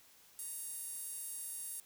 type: tone with high-pass filter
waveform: sawtooth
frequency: 932.3 Hz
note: A#5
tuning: in tune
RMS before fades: -44 dBFS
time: 0.39-1.8 s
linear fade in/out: 0 ms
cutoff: 10000 Hz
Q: 2.9
effects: white hiss -63 dBFS RMS until 1.85 s